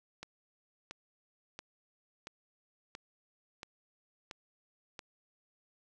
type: click train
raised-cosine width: 0.2 ms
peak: -26 dBFS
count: 8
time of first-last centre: 0.23-4.992 s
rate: 1.47 Hz
effects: none